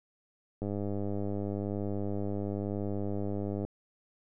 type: click train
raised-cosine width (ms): 2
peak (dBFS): -22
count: 307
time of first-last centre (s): 0.62-3.65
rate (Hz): 101
effects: none